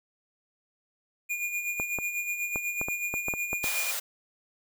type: tone with tremolo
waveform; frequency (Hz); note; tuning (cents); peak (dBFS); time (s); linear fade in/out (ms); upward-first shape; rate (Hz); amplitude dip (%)
square; 2428; D#7; -43; -28; 1.29-3.92; 20; sine; 8.1; 55
type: clicks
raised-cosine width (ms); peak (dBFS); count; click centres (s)
1; -19; 10; 1.799 / 1.987 / 2.559 / 2.814 / 2.885 / 3.14 / 3.284 / 3.338 / 3.531 / 3.642
type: high-pass noise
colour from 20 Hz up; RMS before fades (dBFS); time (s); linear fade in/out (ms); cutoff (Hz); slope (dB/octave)
white; -32; 3.63-4; 10; 470; 96
effects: none